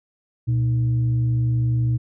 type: tone with frequency modulation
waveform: sine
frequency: 120 Hz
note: B2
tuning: 49 cents flat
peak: -17 dBFS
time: 0.47-1.98 s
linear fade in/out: 20 ms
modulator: 188 Hz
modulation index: 0.28
effects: none